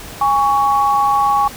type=tone pair together; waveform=sine; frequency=821 / 1118.1 Hz; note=G#5 / C#6; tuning=-20 / +15 cents; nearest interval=perfect fourth; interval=535 cents; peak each=-14 / -14 dBFS; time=0.21-1.48 s; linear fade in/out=5 ms; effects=pink hiss -33 dBFS RMS until 1.56 s